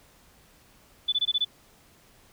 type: tone bursts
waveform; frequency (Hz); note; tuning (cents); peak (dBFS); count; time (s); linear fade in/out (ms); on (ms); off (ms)
sine; 3481; A7; -19; -21; 6; 1.08-1.449; 10; 44; 21
effects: pink hiss -58 dBFS RMS until 2.32 s